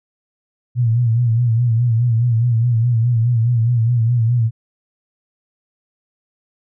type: tone with vibrato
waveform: sine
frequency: 117.5 Hz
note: A#2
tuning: 14 cents sharp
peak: -12 dBFS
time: 0.75-4.51 s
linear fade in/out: 50 ms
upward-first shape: sine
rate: 4.8 Hz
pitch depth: 85 cents each way
effects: none